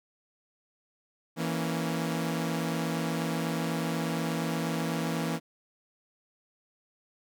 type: chord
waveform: sawtooth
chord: A# diminished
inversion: second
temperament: equal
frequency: 164.81 / 233.1 / 277.2 Hz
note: E3 / A#3 / C#4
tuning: 0 / 0 / 0 cents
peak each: -27 / -30 / -32 dBFS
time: 1.36-5.4 s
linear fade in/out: 50 ms
effects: none